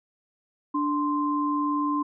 sine tone pair together, 293.7 / 1043.6 Hz, D4 / C6, 0 / -5 cents, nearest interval octave + minor seventh, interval 2195 cents, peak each -25 / -26 dBFS, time 0.74-2.03 s, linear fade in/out 10 ms, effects none

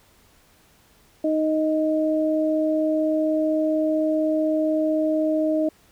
sine tone pair together, 311.1 / 624.7 Hz, D#4 / D#5, 0 / +7 cents, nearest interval octave, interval 1207 cents, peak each -21 / -22 dBFS, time 1.24-5.69 s, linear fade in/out 5 ms, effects pink hiss -57 dBFS RMS until 5.91 s

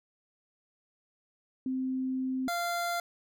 sine / 25% pulse tone pair in turn, 260.1 / 692.5 Hz, C4 / F5, -10 / -15 cents, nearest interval octave + perfect fourth, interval 1695 cents, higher second, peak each -29 / -26 dBFS, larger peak second, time 1.66-2.48 / 2.48-3 s, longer first, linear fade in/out 2 ms, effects none

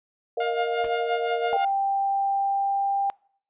sine chord, Bb suspended fourth, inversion none, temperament equal, 466.2 / 622.3 / 698.5 Hz, Bb4 / Eb5 / F5, 0 / 0 / 0 cents, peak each -26 / -32 / -30 dBFS, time 0.37-1.57 s, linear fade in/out 5 ms
sawtooth tone with tremolo, 708 Hz, F5, 23 cents sharp, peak -21 dBFS, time 0.4-1.65 s, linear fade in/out 5 ms, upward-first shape sine, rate 5.8 Hz, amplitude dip 65%
pink noise with exponential decay, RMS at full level -35 dBFS, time 0.84-0.94 s, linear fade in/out 1 ms, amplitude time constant 21 ms
sine tone with pitch glide, 787 to 793.8 Hz, G5 to G5, +7 to +22 cents, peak -21 dBFS, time 1.53-3.1 s, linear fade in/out 0 ms, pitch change +15 cents, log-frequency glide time 1.71-2.98 s
effects noise-tail reverb RT60 0.6 s tail -25 dB re dry + resampled to 8000 Hz

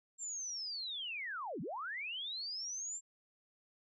sine linear two-way sweep, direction down then up, 7459 to 136.6 to 7459 Hz, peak -39 dBFS, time 0.18-3.01 s, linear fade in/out 50 ms, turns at 1.61 s, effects none

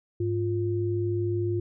sine tone pair together, 103.67 / 350 Hz, G#2 / F4, -3 / +4 cents, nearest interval octave + major sixth, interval 2107 cents, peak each -27 dBFS, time 0.2-1.6 s, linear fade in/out 5 ms, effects none

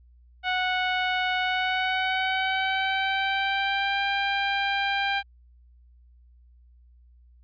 15% pulse tone with pitch glide, 737 to 794.5 Hz, F#5 to G5, -7 to +23 cents, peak -17 dBFS, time 0.43-5.23 s, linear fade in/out 50 ms, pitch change +130 cents, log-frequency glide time 1.4-4.02 s, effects added 60 Hz sine -52 dBFS peak until 7.43 s + resampled to 11025 Hz

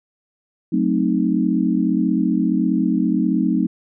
sine chord, F# diminished seventh, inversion none, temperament equal, 185 / 220 / 261.6 / 311.1 Hz, F#3 / A3 / C4 / Eb4, 0 / 0 / 0 / 0 cents, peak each -21 dBFS, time 0.72-3.67 s, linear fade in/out 10 ms, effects none

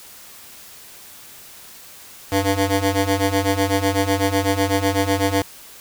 15% pulse ring-modulated tone, 196 Hz, G3, in tune, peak -8 dBFS, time 2.32-5.42 s, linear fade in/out 0 ms, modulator 102 Hz, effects white hiss -42 dBFS RMS until 5.8 s

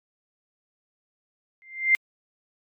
sine tone with exponential growth, 2093 Hz, C7, in tune, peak -12 dBFS, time 1.62-1.95 s, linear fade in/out 0 ms, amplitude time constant 71 ms, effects MP3 96 kbps

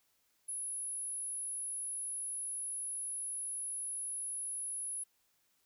sine tone, 10548 Hz, E9, in tune, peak -37 dBFS, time 0.48-5.04 s, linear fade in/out 10 ms, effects white hiss -75 dBFS RMS until 5.65 s

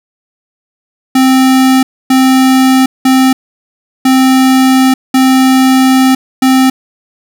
square tone bursts at uneven times, 261.6 Hz, C4, in tune, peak -5 dBFS, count 6, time 1.15-1.83 / 2.1-2.86 / 3.05-3.33 / 4.05-4.94 / 5.14-6.15 / 6.42-6.7 s, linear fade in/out 5 ms, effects none

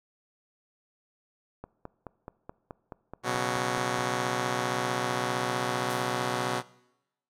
click train, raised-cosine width 1 ms, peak -25 dBFS, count 12, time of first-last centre 1.64-3.99 s, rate 4.68 Hz
5% pulse chord, B suspended second, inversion none, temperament just, 123.47 / 138.9 / 185.21 Hz, B2 / C#3 / F#3, 0 / +4 / +2 cents, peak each -19 / -24 / -23 dBFS, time 3.23-6.63 s, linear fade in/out 50 ms
violet noise with exponential decay, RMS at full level -34 dBFS, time 5.9-6.31 s, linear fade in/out 0 ms, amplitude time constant 87 ms
effects noise-tail reverb RT60 0.9 s tail -21 dB re dry + low-pass 10000 Hz 12 dB/octave

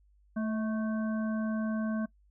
harmonic tone with a mistuned harmonic, 220 Hz, A3, in tune, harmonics 1 / 3 / 5 / 7, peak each -29 / -40 / -46 / -44 dBFS, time 0.36-2.06 s, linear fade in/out 10 ms, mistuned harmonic 3, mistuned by -41 cents, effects noise-tail reverb RT60 0.1 s tail -21 dB re dry + added 50 Hz sine -61 dBFS peak until 2.3 s

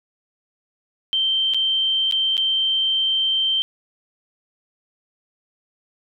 sine tone with dropouts, 3128 Hz, G7, 4 cents flat, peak -17 dBFS, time 1.13-3.62 s, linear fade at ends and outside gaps 0 ms, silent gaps 1.537-1.545 / 2.112-2.123 / 2.369-2.378 s, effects none

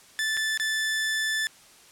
sawtooth tone with dropouts, 1754 Hz, A6, 6 cents flat, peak -21 dBFS, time 0.19-1.47 s, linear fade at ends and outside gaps 0 ms, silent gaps 0.369-0.373 / 0.575-0.598 s, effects white hiss -53 dBFS RMS until 1.91 s + low-pass 10000 Hz 12 dB/octave

